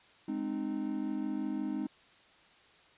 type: chord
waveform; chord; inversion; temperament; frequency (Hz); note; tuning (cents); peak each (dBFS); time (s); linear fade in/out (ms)
triangle; Ab major; none; equal with one note detuned; 207.7 / 261.6 / 307.2; Ab3 / C4 / Eb4; 0 / 0 / -22; -36 / -35 / -34; 0.28-1.87; 5
effects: white hiss -61 dBFS RMS until 2.97 s + resampled to 8000 Hz